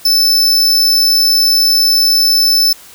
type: tone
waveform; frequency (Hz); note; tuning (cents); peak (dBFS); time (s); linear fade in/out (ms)
45% pulse; 5274; E8; 0; -8; 0.05-2.73; 5
effects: white hiss -38 dBFS RMS until 2.94 s